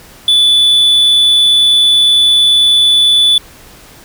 triangle tone, 3471 Hz, A7, 24 cents flat, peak -4 dBFS, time 0.28-3.38 s, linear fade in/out 2 ms, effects pink hiss -38 dBFS RMS until 4.04 s

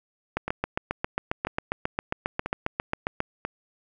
two click trains, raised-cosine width 0.5 ms, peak -14 / -10 dBFS, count 4 / 22, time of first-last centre 0.48-3.45 / 0.37-3.204 s, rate 1.01 / 7.41 Hz, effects none

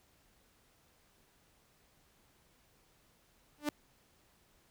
sawtooth tone with exponential growth, 295.5 Hz, D4, 11 cents sharp, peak -24 dBFS, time 3.58-3.69 s, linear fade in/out 1 ms, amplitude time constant 22 ms, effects pink hiss -69 dBFS RMS until 4.7 s

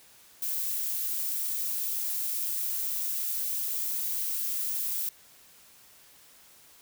violet noise, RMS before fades -31 dBFS, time 0.42-5.09 s, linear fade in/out 2 ms, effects white hiss -56 dBFS RMS until 6.81 s

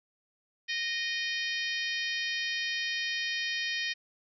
harmonic tone with a mistuned harmonic, 620 Hz, D#5, 6 cents flat, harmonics 3 / 4 / 5 / 6 / 7 / 8 / 9, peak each -34 / -36 / -38 / -40 / -41 / -42 / -43 dBFS, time 0.68-3.94 s, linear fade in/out 20 ms, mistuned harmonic 4, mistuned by -16 cents, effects none

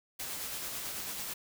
white noise with tremolo, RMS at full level -38 dBFS, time 0.19-1.34 s, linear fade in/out 10 ms, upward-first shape sine, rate 9.1 Hz, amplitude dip 25%, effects none

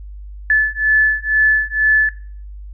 sine beating tone pair, 1733 / 1735.1 Hz, A6 / A6, -27 / -25 cents, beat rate 2.1 Hz, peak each -15 dBFS, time 0.5-2.09 s, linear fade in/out 2 ms, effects noise-tail reverb RT60 0.5 s tail -17 dB re dry + added 50 Hz sine -30 dBFS peak until 2.73 s

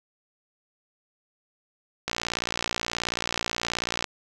click train, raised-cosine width 0.2 ms, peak -9 dBFS, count 116, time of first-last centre 2.08-4.042 s, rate 58.6 Hz, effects none

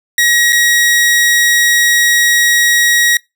sawtooth tone with dropouts, 1900 Hz, A#6, 33 cents sharp, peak -5 dBFS, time 0.18-3.17 s, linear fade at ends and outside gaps 2 ms, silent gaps 0.524-0.528 s, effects noise-tail reverb RT60 0.2 s tail -24 dB re dry

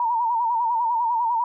sine tone with vibrato, 934 Hz, A#5, 3 cents sharp, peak -19 dBFS, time 0-1.44 s, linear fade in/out 2 ms, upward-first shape sine, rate 10 Hz, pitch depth 80 cents each way, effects none

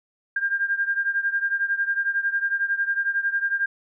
sine beating tone pair, 1599 / 1610 Hz, G6 / G6, +34 / +46 cents, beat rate 11 Hz, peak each -23 / -26 dBFS, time 0.36-3.66 s, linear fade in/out 5 ms, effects none

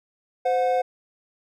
triangle tone pair together, 516 / 727.4 Hz, C5 / F#5, -24 / -30 cents, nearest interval tritone, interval 594 cents, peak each -20 dBFS, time 0.45-0.82 s, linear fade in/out 10 ms, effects none

